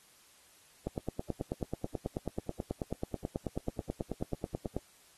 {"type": "click train", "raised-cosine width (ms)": 2, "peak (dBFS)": -20, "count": 37, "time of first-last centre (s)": [0.87, 4.766], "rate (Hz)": 9.24, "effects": ["white hiss -62 dBFS RMS until 5.17 s", "AAC 32 kbps"]}